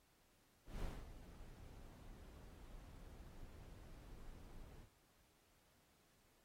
brown noise with ADSR envelope, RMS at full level -44 dBFS, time 0.65-4.89 s, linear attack 170 ms, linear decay 230 ms, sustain -13 dB, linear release 82 ms, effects pink hiss -75 dBFS RMS until 6.44 s + AAC 48 kbps

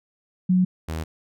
sine / sawtooth tone pair in turn, 183.3 / 80.02 Hz, F#3 / D#2, -16 / +49 cents, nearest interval octave + major second, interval 1435 cents, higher first, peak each -15 / -23 dBFS, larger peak first, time 0.49-0.65 / 0.88-1.04 s, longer neither, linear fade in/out 10 ms, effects none

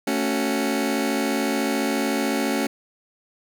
sawtooth chord, F# minor, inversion first, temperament just, 222 / 277.5 / 370 Hz, A3 / C#4 / F#4, +16 / +2 / 0 cents, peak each -22 / -20 / -24 dBFS, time 0.07-2.67 s, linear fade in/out 5 ms, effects none

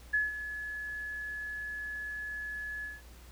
sine tone with ADSR envelope, 1704 Hz, G#6, 44 cents sharp, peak -24 dBFS, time 0.13-3.02 s, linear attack 13 ms, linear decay 170 ms, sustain -12 dB, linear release 180 ms, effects added 60 Hz sine -51 dBFS peak until 3.31 s + pink hiss -57 dBFS RMS until 3.31 s

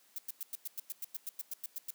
violet noise bursts, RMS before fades -39 dBFS, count 15, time 0.16-1.906 s, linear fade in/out 2 ms, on 24 ms, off 99 ms, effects white hiss -66 dBFS RMS until 1.94 s + high-pass 200 Hz 12 dB/octave

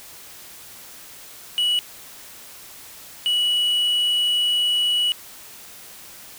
triangle tone bursts at uneven times, 2935 Hz, F#7, 15 cents flat, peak -16 dBFS, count 2, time 1.58-1.79 / 3.26-5.12 s, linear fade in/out 0 ms, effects white hiss -42 dBFS RMS until 6.38 s

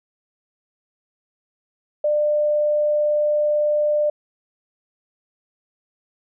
sine tone, 597 Hz, D5, 28 cents sharp, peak -16 dBFS, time 2.04-4.1 s, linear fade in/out 5 ms, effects none

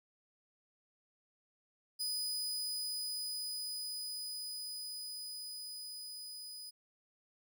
sawtooth tone with level ramp, 4978 Hz, D#8, in tune, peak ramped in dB -32 to -43 dBFS, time 1.99-6.71 s, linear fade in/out 20 ms, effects none

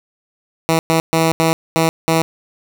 10% pulse tone bursts at uneven times, 162.6 Hz, E3, 23 cents flat, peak -4 dBFS, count 6, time 0.69-0.79 / 0.9-1 / 1.13-1.32 / 1.4-1.53 / 1.76-1.89 / 2.08-2.22 s, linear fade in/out 0 ms, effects none

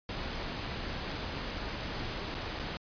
pink noise with dropouts, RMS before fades -37 dBFS, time 0.09-2.77 s, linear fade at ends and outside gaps 1 ms, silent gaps 2.344-2.35 / 2.591-2.596 s, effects resampled to 11025 Hz

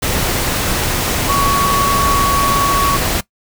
sine tone in noise, 1121 Hz, C#6, 19 cents sharp, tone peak -13 dBFS, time 1.29-2.97 s, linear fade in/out 10 ms, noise pink, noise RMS -17 dBFS, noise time 0.02-3.21 s, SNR +1 dB, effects noise-tail reverb RT60 0.1 s tail -19 dB re dry

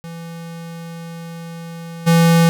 square tone with level steps, 167 Hz, E3, 23 cents sharp, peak -30 / -10 dBFS, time 0.04-2.49 s, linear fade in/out 0 ms, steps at 2.06 s, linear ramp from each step 20 ms, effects none

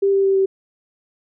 sine tone with pitch steps, 395 / 391.8 / 388.7 / 385.5 Hz, G4 / G4 / G4 / G4, +13 / -1 / -15 / -29 cents, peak -13 dBFS, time 0.02-0.46 s, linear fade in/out 10 ms, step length 110 ms, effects none

